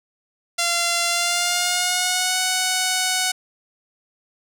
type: tone with pitch glide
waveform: 5% pulse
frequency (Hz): 688 to 741.7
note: F5 to F#5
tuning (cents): -26 to +4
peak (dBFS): -7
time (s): 0.58-3.32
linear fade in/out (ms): 10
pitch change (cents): +130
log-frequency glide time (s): 1.07-2.39
effects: none